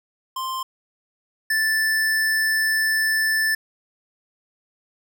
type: tone pair in turn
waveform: square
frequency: 1046.5 / 1760 Hz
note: C6 / A6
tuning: 0 / 0 cents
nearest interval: major sixth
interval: 900 cents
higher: second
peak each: -26 / -19 dBFS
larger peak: second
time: 0.36-0.63 / 1.5-3.55 s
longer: second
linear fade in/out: 5 ms
effects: none